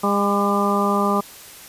harmonic tone with a mistuned harmonic, 202.2 Hz, G#3, 46 cents flat, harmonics 1 / 2 / 3 / 4 / 5 / 6, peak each -21 / -24 / -26 / -26 / -25 / -22 dBFS, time 0.03-1.21 s, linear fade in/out 10 ms, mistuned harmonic 6, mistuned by -25 cents, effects white hiss -41 dBFS RMS until 1.68 s + resampled to 32000 Hz

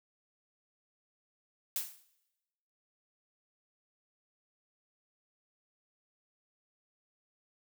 blue noise with exponential decay, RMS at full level -31 dBFS, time 1.76-2.04 s, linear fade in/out 1 ms, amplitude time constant 59 ms, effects noise-tail reverb RT60 1.0 s tail -19 dB re dry

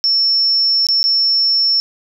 sine tone with dropouts, 5400 Hz, E8, 41 cents sharp, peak -11 dBFS, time 0.04-1.8 s, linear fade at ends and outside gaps 0 ms, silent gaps 0.868-0.887 / 1.03-1.04 s, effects 8-bit

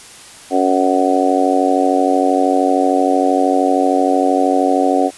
harmonic tone, 93 Hz, F#2, 9 cents sharp, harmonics 3 / 4 / 5 / 6 / 7 / 8, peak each -16 / -21 / -20 / -20 / -21 / -16 dBFS, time 0.5-5.11 s, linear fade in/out 50 ms, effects white hiss -38 dBFS RMS until 5.17 s + resampled to 24000 Hz

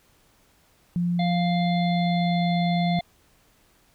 sine tone with pitch glide, 174.61 to 172.5 Hz, F3 to F3, 0 to -21 cents, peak -21 dBFS, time 0.96-2.99 s, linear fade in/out 0 ms, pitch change -21 cents, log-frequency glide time 1.52-2.58 s
harmonic tone, 698.5 Hz, F5, in tune, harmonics 1 / 3 / 5 / 6, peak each -26 / -35 / -36 / -41 dBFS, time 1.19-3.01 s, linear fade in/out 5 ms
effects pink hiss -61 dBFS RMS until 3.94 s

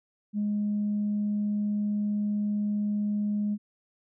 sine tone, 207.7 Hz, G#3, in tune, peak -24 dBFS, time 0.33-3.58 s, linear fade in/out 50 ms, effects tanh soft clip ceiling -21 dBFS

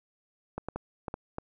clicks, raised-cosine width 1 ms, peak -20 dBFS, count 6, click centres 0.58 / 0.686 / 0.76 / 1.082 / 1.141 / 1.384 s, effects none

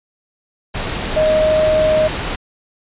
sine tone in noise, 622.3 Hz, D#5, in tune, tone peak -11 dBFS, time 1.16-2.08 s, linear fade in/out 10 ms, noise pink, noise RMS -22 dBFS, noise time 0.74-2.36 s, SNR +8 dB, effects resampled to 8000 Hz

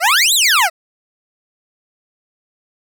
20% pulse exponential two-way sweep, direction up then down, 617 to 4191 to 617 Hz, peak -5 dBFS, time 0-0.7 s, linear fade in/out 50 ms, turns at 0.34 s, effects none

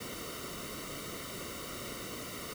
pink noise with comb filter, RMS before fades -42 dBFS, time 0-2.54 s, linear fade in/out 10 ms, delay 1.2 ms, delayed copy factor -0.75, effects none

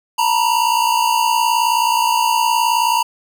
square tone pair together, 910 / 969.1 Hz, A#5 / B5, -42 / -33 cents, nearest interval minor second, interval 109 cents, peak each -17 dBFS, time 0.18-3.03 s, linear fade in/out 10 ms, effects none

